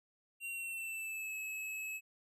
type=tone with pitch glide; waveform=square; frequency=2752 to 2583 Hz; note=F7 to E7; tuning=-26 to -36 cents; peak=-40 dBFS; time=0.4-2.01 s; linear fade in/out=50 ms; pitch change=-110 cents; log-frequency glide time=0.5-1.35 s; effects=none